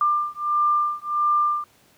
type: beating tone pair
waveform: sine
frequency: 1192 / 1193.5 Hz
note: D6 / D6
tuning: +25 / +28 cents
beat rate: 1.5 Hz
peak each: -22 dBFS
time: 0.01-1.64 s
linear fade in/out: 2 ms
effects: pink hiss -57 dBFS RMS until 1.97 s + high-pass 100 Hz 12 dB/octave